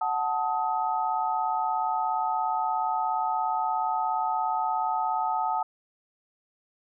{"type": "tone cluster", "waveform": "sine", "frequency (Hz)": [741, 878, 1261], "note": ["F#5", "A5", "D#6"], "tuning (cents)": [2, -4, 23], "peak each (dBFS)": [-29, -27, -31], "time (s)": [0.01, 5.63], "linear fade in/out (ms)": 5, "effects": []}